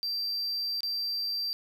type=tone with dropouts; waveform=triangle; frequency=4699 Hz; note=D8; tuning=in tune; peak=-28 dBFS; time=0.03-1.53 s; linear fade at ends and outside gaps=0 ms; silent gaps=0.806-0.832 s; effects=none